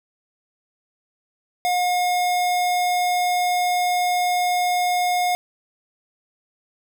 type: tone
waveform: square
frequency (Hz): 718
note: F5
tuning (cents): +48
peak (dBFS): -19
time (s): 1.65-5.35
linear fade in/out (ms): 0
effects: none